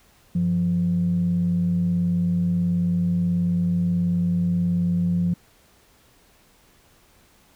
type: tone pair together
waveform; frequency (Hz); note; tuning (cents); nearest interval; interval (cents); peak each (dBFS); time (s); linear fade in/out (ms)
sine; 96.09 / 174.61; G2 / F3; -34 / 0; minor seventh; 1034; -28 / -18; 0.35-5.34; 5
effects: tanh soft clip ceiling -14 dBFS + pink hiss -57 dBFS RMS until 7.55 s